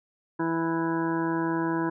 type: harmonic tone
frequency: 164.81 Hz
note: E3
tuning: in tune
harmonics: 1 / 2 / 3 / 4 / 5 / 6 / 8 / 9 / 10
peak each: -34 / -26 / -39 / -40 / -40 / -32 / -44 / -39 / -39 dBFS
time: 0.39-1.9 s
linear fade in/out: 10 ms
effects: none